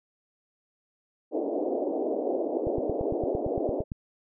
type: band-pass noise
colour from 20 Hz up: pink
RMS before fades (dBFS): -29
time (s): 1.31-3.84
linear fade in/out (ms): 50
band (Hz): 280 to 690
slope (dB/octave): 48
type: click train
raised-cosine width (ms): 5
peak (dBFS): -21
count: 12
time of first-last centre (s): 2.67-3.919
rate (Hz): 8.81
effects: none